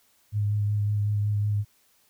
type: tone with vibrato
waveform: sine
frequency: 103.83 Hz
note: G#2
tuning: in tune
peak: -22 dBFS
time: 0.32-1.65 s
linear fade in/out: 50 ms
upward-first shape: sine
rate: 5.4 Hz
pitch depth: 17 cents each way
effects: white hiss -64 dBFS RMS until 2.09 s